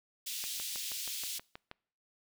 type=high-pass noise; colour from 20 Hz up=pink; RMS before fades=-39 dBFS; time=0.26-1.39 s; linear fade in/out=10 ms; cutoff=3000 Hz; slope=24 dB/octave
type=click train; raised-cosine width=0.3 ms; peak=-28 dBFS; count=9; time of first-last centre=0.44-1.714 s; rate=6.28 Hz
effects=noise-tail reverb RT60 0.6 s tail -26 dB re dry